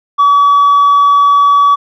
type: tone with tanh clipping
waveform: triangle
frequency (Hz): 1140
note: C#6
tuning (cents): +48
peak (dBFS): -5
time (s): 0.18-1.76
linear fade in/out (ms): 20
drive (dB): 6
effects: none